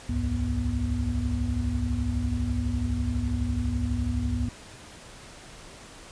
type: tone cluster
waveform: sine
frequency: 63.1 / 75.1 / 101.5 / 243.5 Hz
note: B1 / D2 / G#2 / B3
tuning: +38 / +39 / -39 / -24 cents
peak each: -30 dBFS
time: 0.09-4.49 s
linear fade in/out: 5 ms
effects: pink hiss -46 dBFS RMS until 6.11 s + resampled to 22050 Hz